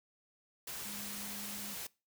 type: tone in noise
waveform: sine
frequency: 204.9 Hz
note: G#3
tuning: 23 cents flat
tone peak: -49 dBFS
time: 0.85-1.74 s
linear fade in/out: 5 ms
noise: white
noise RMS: -43 dBFS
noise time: 0.67-1.87 s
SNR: -9 dB
effects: noise-tail reverb RT60 0.3 s tail -23 dB re dry